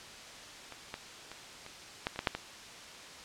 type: clicks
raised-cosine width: 0.3 ms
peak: -28 / -22 / -28 / -29 / -15 / -26 / -17 / -10 / -19 dBFS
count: 9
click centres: 0.723 / 0.941 / 1.316 / 1.664 / 2.069 / 2.16 / 2.191 / 2.272 / 2.35 s
effects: white hiss -48 dBFS RMS until 3.24 s + low-pass 6000 Hz 12 dB/octave